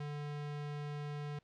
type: tone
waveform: square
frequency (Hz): 146.83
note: D3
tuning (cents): 0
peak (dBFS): -40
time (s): 0-1.39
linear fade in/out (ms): 5
effects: pink hiss -75 dBFS RMS until 1.43 s + low-pass 4000 Hz 12 dB/octave